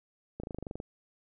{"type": "slowing click train", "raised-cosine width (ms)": 2, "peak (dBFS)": -25, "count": 11, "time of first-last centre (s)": [0.4, 0.801], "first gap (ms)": 35, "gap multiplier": 1.03, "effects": []}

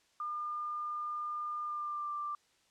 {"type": "tone with pitch glide", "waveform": "sine", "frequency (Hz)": [1206, 1181.2], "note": ["D6", "D6"], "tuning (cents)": [46, 10], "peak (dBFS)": -35, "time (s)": [0.2, 2.35], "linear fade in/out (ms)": 2, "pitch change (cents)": -36, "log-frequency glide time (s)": [1.64, 2.12], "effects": ["white hiss -70 dBFS RMS until 2.7 s", "low-pass 7000 Hz 12 dB/octave"]}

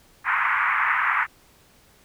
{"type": "band-pass noise", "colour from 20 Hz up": "pink", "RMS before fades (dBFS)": -22, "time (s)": [0.24, 1.27], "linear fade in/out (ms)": 50, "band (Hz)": [970, 2200], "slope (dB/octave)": 48, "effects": ["pink hiss -56 dBFS RMS until 2.04 s"]}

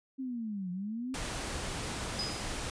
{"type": "linear two-way sweep", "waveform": "sine", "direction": "down then up", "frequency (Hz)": [270, 175.3, 270], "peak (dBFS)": -34, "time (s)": [0.18, 1.16], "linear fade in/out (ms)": 20, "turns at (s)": 0.71}
{"type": "noise", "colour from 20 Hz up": "pink", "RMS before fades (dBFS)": -37, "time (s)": [1.14, 2.7], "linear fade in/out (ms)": 2}
{"type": "clicks", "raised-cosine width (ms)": 5, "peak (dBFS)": -33, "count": 3, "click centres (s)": [1.217, 1.903, 2.023]}
{"type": "tone with exponential decay", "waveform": "sine", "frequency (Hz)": 4988, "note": "D#8", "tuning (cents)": 3, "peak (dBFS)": -31, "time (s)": [2.19, 2.63], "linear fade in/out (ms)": 2, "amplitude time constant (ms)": 95}
{"effects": ["resampled to 22050 Hz"]}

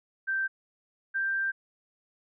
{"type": "tone pair in turn", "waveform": "sine", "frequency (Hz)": [1564, 1576.7], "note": ["G6", "G6"], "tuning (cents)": [-4, 10], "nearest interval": "unison", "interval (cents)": 14, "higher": "second", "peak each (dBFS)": -26, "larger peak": "neither", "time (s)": [[0.27, 0.48], [1.14, 1.52]], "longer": "second", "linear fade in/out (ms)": 20, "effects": []}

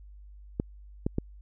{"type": "clicks", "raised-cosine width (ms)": 3, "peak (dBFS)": -14, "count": 3, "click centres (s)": [0.599, 1.065, 1.184], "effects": ["added 50 Hz sine -46 dBFS peak until 1.41 s"]}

